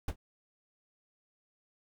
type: noise with exponential decay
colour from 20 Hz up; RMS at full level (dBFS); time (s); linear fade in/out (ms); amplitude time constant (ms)
brown; -25; 0.08-0.16; 5; 17
effects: none